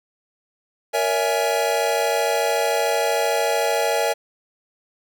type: chord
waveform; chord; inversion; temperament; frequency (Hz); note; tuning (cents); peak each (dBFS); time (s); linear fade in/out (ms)
square; A# half-diminished seventh; none; equal with one note detuned; 466.2 / 566 / 659.3 / 830.6; A#4 / C#5 / E5 / G#5; 0 / +36 / 0 / 0; -25; 0.93-4.14; 20
effects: none